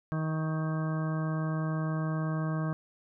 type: harmonic tone with a mistuned harmonic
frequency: 157.7 Hz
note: D#3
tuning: 24 cents sharp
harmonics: 1 / 2 / 3 / 4 / 5 / 6 / 7 / 8 / 10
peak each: -29 / -38 / -46 / -41 / -50 / -51 / -42 / -47 / -45 dBFS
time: 0.12-2.73 s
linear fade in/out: 0 ms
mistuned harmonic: 5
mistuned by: -17 cents
effects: none